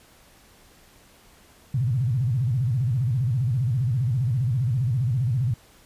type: tone with vibrato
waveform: sine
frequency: 123.47 Hz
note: B2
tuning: in tune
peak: -20 dBFS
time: 1.74-5.54 s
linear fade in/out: 5 ms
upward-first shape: square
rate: 15 Hz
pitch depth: 180 cents each way
effects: pink hiss -54 dBFS RMS until 5.85 s + resampled to 32000 Hz